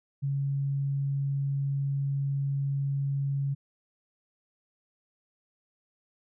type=tone; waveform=sine; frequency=139 Hz; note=C#3; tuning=5 cents sharp; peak=-26 dBFS; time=0.22-3.55 s; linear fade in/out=20 ms; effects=none